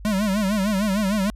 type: tone with vibrato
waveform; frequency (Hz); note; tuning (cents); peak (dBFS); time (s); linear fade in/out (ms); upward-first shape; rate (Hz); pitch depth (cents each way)
square; 202.3; G#3; -45; -20; 0.05-1.3; 0; sine; 6.6; 130
effects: added 50 Hz sine -36 dBFS peak until 1.35 s + resampled to 32000 Hz